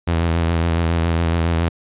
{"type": "tone with vibrato", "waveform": "sawtooth", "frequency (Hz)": 83.5, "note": "E2", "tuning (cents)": 23, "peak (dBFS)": -12, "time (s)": [0.07, 1.69], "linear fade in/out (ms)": 10, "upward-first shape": "sine", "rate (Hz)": 7.2, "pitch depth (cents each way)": 39, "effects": ["resampled to 8000 Hz"]}